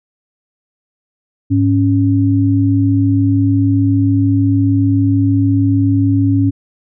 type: tone pair together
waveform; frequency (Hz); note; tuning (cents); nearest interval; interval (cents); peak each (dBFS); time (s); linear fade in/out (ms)
sine; 103.83 / 277.2; G#2 / C#4; 0 / 0; octave + perfect fourth; 1700; -12; 1.5-6.51; 20
effects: none